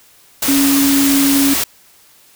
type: tone in noise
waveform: sine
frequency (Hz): 277.2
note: C#4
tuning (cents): 0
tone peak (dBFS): -11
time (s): 0.48-1.54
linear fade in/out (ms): 5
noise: white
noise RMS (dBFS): -17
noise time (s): 0.42-1.64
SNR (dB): +3
effects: white hiss -48 dBFS RMS until 2.35 s